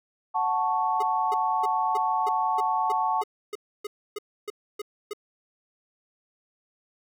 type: chord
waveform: sine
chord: F# minor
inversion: none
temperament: equal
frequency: 740 / 880 / 1108.7 Hz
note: F#5 / A5 / C#6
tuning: 0 / 0 / 0 cents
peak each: -28 / -25 / -28 dBFS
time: 0.34-3.23 s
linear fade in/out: 20 ms
type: tone bursts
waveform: square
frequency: 417.3 Hz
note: G#4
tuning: 8 cents sharp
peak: -31 dBFS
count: 14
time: 1-5.134 s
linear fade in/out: 5 ms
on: 26 ms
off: 290 ms
effects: none